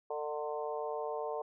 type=harmonic tone with a mistuned harmonic; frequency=150 Hz; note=D3; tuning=37 cents sharp; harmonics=3 / 4 / 5 / 6 / 7; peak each=-38 / -40 / -42 / -44 / -45 dBFS; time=0.1-1.42 s; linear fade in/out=5 ms; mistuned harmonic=5; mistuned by=-17 cents; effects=none